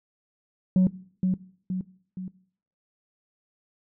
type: tone with echo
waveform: sine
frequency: 185 Hz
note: F#3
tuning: in tune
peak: -13 dBFS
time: 0.76-0.87 s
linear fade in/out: 2 ms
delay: 470 ms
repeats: 3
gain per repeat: -6 dB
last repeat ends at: 2.28 s
effects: noise-tail reverb RT60 0.6 s tail -21 dB re dry + tanh soft clip ceiling -15 dBFS